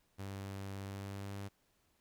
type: tone with pitch glide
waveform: sawtooth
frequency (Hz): 98 to 99.6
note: G2 to G2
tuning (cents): 0 to +28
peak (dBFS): -38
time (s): 0.18-1.49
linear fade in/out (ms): 20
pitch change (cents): +28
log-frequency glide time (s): 0.81-1.31
effects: pink hiss -75 dBFS RMS until 2 s